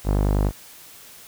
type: tone with low-pass filter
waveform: sawtooth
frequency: 50.2 Hz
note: G1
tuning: 42 cents sharp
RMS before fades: -20 dBFS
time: 0.04-0.52 s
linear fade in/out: 50 ms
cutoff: 870 Hz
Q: 0.9
effects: white hiss -45 dBFS RMS until 1.27 s